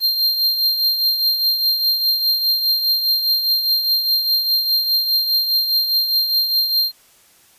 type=tone with tremolo; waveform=square; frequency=4186 Hz; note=C8; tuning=in tune; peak=-13 dBFS; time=0-6.92 s; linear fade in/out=50 ms; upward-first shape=triangle; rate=4.9 Hz; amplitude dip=60%; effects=white hiss -52 dBFS RMS until 7.58 s + resampled to 32000 Hz